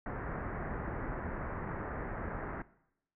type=low-pass noise; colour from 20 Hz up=pink; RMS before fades=-39 dBFS; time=0.06-2.62 s; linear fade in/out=2 ms; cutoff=1900 Hz; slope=48 dB/octave; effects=noise-tail reverb RT60 0.8 s tail -19 dB re dry